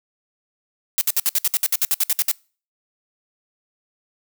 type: noise bursts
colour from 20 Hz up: blue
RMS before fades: -18 dBFS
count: 15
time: 0.98-2.314 s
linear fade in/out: 0 ms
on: 32 ms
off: 61 ms
effects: noise-tail reverb RT60 0.4 s tail -26 dB re dry